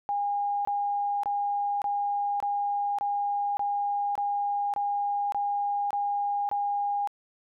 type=tone bursts; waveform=sine; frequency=813 Hz; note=G#5; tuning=37 cents flat; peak=-25 dBFS; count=12; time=0.09-7.074 s; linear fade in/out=0 ms; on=560 ms; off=24 ms; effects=none